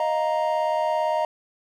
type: chord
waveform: triangle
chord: Eb suspended second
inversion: none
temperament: just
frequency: 622.3 / 700 / 933.4 Hz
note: Eb5 / F5 / Bb5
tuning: 0 / +4 / +2 cents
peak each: -22 / -26 / -23 dBFS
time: 0-1.25 s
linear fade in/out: 2 ms
effects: none